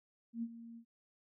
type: tone with ADSR envelope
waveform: sine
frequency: 231.4 Hz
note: A#3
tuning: 13 cents flat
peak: -34 dBFS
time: 0.33-0.85 s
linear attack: 96 ms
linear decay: 51 ms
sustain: -14 dB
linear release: 80 ms
effects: none